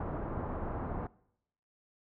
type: low-pass noise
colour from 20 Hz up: pink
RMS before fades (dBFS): -37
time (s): 0-1.07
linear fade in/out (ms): 5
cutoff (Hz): 1200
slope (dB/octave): 24
effects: noise-tail reverb RT60 0.8 s tail -23 dB re dry